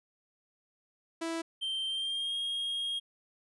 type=tone; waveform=sawtooth; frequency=329.6 Hz; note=E4; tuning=in tune; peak=-29 dBFS; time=1.21-1.42 s; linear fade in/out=10 ms
type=tone with pitch glide; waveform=triangle; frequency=3136 to 3256 Hz; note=G7 to G#7; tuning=0 to -35 cents; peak=-30 dBFS; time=1.61-3 s; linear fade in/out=20 ms; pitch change=+65 cents; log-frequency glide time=1.87-2.36 s
effects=resampled to 24000 Hz